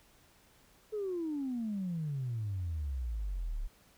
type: exponential sweep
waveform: sine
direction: down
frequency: 438.5 to 33.52 Hz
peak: -32 dBFS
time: 0.92-3.68 s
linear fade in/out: 20 ms
effects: tanh soft clip ceiling -29 dBFS + pink hiss -64 dBFS RMS until 3.97 s